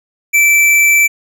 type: tone with tanh clipping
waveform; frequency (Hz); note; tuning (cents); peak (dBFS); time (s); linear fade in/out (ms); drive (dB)
sine; 2327; D7; -17; -8; 0.33-1.08; 20; 18
effects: none